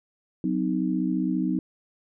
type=chord; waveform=sine; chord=C diminished; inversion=second; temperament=equal with one note detuned; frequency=185 / 256.1 / 311.1 Hz; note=Gb3 / C4 / Eb4; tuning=0 / -37 / 0 cents; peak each=-27 dBFS; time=0.44-1.59 s; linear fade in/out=2 ms; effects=none